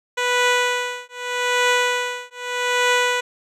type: tone with tremolo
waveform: 10% pulse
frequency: 492.6 Hz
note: B4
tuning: 5 cents flat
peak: -6 dBFS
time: 0.17-3.21 s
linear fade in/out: 10 ms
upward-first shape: triangle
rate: 0.82 Hz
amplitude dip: 100%
effects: low-pass 7000 Hz 12 dB/octave